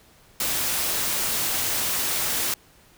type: noise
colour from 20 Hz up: white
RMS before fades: -25 dBFS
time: 0.4-2.54 s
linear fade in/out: 2 ms
effects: pink hiss -55 dBFS RMS until 2.97 s